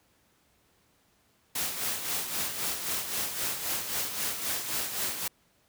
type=noise with tremolo; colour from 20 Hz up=white; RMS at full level=-30 dBFS; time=1.55-5.28 s; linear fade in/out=5 ms; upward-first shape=sine; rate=3.8 Hz; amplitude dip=55%; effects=pink hiss -67 dBFS RMS until 5.68 s + high-pass 60 Hz 12 dB/octave